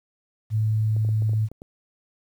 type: tone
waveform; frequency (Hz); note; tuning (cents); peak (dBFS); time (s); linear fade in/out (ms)
sine; 108.8; A2; -19; -19; 0.5-1.49; 50
type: clicks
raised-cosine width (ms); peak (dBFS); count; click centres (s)
2; -27; 8; 0.965 / 1.049 / 1.09 / 1.222 / 1.294 / 1.334 / 1.516 / 1.619
effects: 9-bit